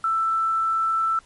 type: tone with quantisation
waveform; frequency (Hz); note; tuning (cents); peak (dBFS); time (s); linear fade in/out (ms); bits
sine; 1327; E6; +11; -19; 0.04-1.19; 2; 8
effects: pink hiss -55 dBFS RMS until 1.25 s + MP3 48 kbps